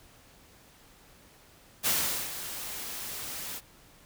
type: noise with ADSR envelope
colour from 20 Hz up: white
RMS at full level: -26 dBFS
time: 1.83-3.61 s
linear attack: 34 ms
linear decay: 430 ms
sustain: -12 dB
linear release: 43 ms
effects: pink hiss -57 dBFS RMS until 4.05 s